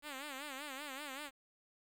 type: tone with vibrato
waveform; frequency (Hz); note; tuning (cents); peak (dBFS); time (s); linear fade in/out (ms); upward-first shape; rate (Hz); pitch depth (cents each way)
5% pulse; 280.1; C#4; +18; -32; 0.02-1.31; 50; sine; 5.2; 130
effects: 11-bit